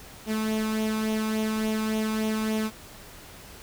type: tone with flanger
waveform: sawtooth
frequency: 217.9 Hz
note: A3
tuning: 17 cents flat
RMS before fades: -27 dBFS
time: 0.26-2.71 s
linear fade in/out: 50 ms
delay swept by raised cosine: 0.31 to 0.84 ms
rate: 3.5 Hz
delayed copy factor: +0.55
effects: pink hiss -46 dBFS RMS until 3.62 s